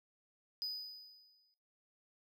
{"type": "tone with exponential decay", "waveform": "triangle", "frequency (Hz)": 4978, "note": "D#8", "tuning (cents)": 0, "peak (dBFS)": -34, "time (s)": [0.62, 1.54], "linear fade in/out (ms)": 0, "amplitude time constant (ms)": 200, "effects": ["noise-tail reverb RT60 1.0 s tail -25 dB re dry"]}